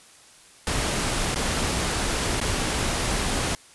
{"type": "noise with dropouts", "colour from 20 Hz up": "pink", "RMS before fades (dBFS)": -25, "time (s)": [0.67, 3.55], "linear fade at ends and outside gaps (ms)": 1, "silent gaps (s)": [[1.345, 1.358], [2.402, 2.413]], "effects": ["white hiss -51 dBFS RMS until 3.74 s", "resampled to 24000 Hz"]}